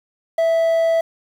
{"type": "tone with quantisation", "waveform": "triangle", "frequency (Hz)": 659, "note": "E5", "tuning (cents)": -1, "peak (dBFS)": -12, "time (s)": [0.38, 1.01], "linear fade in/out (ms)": 5, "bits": 7, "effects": []}